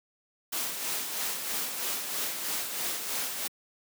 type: noise with tremolo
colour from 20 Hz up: white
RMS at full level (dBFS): -31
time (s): 0.52-3.48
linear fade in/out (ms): 10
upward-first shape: sine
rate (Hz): 3.1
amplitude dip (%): 45
effects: high-pass 200 Hz 12 dB/octave